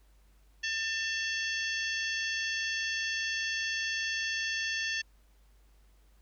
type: harmonic tone with a mistuned harmonic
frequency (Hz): 895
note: A5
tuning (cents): +29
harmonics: 2 / 3 / 4 / 5 / 6 / 7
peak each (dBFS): -33 / -37 / -39 / -41 / -43 / -44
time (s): 0.63-5.02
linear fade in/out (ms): 10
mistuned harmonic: 4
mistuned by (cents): -110
effects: added 50 Hz sine -59 dBFS peak until 6.21 s + pink hiss -70 dBFS RMS until 6.21 s